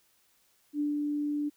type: tone with ADSR envelope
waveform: sine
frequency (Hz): 293.7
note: D4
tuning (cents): 0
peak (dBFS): -26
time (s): 0.73-1.5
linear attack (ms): 70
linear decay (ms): 150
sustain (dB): -2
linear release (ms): 20
effects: white hiss -68 dBFS RMS until 1.56 s